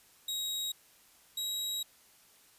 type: tone pair in turn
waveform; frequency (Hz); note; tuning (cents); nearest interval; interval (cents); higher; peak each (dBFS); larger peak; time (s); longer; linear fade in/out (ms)
sawtooth; 3804 / 3835; A#7 / A#7; +34 / +48; unison; 14; second; -30 / -30; neither; 0.28-0.72 / 1.37-1.83; second; 5
effects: white hiss -62 dBFS RMS until 2.58 s + resampled to 32000 Hz